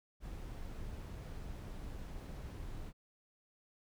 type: noise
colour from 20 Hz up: brown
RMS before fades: -45 dBFS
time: 0.2-2.93 s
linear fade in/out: 50 ms
effects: none